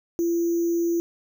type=tone with sample-and-hold; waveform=sine; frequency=339.7 Hz; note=F4; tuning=48 cents flat; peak=-20 dBFS; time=0.19-1 s; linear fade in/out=0 ms; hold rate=6300 Hz; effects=none

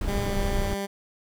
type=noise; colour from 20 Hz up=brown; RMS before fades=-27 dBFS; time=0.01-0.74 s; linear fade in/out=2 ms
type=tone with pitch glide; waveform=15% pulse; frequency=201 to 198.46 Hz; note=G3 to G3; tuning=+44 to +22 cents; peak=-22 dBFS; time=0.07-0.87 s; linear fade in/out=20 ms; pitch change=-22 cents; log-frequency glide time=0.24-0.33 s
effects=none

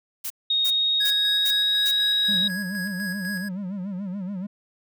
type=noise bursts; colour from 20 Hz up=blue; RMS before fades=-30 dBFS; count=5; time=0.24-1.915 s; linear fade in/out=10 ms; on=63 ms; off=340 ms
type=tone with pitch glide; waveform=sine; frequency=3729 to 3814 Hz; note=A#7 to A#7; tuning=0 to +39 cents; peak=-19 dBFS; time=0.5-2.48 s; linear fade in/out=5 ms; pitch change=+39 cents; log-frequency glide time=0.67-2.01 s
type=tone with tremolo; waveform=square; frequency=1661.2 Hz; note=G#6; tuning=in tune; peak=-29 dBFS; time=1-3.49 s; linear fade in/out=10 ms; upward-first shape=square; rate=4 Hz; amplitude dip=40%
type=tone with vibrato; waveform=triangle; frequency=191.8 Hz; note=G3; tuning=37 cents flat; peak=-26 dBFS; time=2.28-4.47 s; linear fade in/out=10 ms; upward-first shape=sine; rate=7 Hz; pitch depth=130 cents each way
effects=none

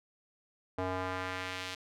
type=tone with band-pass filter sweep; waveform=square; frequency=92.5 Hz; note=F#2; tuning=in tune; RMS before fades=-37 dBFS; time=0.78-1.75 s; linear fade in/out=5 ms; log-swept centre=700 to 3600 Hz; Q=0.99; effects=none

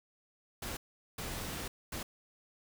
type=noise bursts at uneven times; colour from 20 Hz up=pink; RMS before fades=-40 dBFS; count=3; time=0.62-0.77 / 1.18-1.68 / 1.92-2.03 s; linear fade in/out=5 ms; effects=none

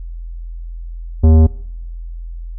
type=tone with tanh clipping; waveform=sine; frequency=79.5 Hz; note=D#2; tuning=38 cents sharp; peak=-7 dBFS; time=1.23-1.47 s; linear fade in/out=10 ms; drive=14 dB; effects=noise-tail reverb RT60 0.9 s tail -23 dB re dry + added 42 Hz sine -25 dBFS peak until 2.58 s

